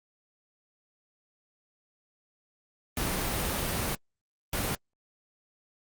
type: noise bursts at uneven times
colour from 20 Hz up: pink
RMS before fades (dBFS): -30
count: 2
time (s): 2.97-3.95 / 4.53-4.75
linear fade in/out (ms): 2
effects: Opus 32 kbps